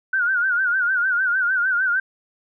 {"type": "tone with vibrato", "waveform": "sine", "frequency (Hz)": 1480, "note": "F#6", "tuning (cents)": 0, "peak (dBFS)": -17, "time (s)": [0.13, 2], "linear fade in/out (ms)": 5, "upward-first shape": "sine", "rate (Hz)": 6.6, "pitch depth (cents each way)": 100, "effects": []}